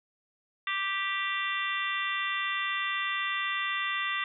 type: harmonic tone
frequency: 392 Hz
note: G4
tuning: in tune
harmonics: 3 / 4 / 5 / 6 / 7 / 8 / 9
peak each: -34 / -40 / -32 / -41 / -36 / -44 / -38 dBFS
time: 0.67-4.24 s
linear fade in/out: 2 ms
effects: none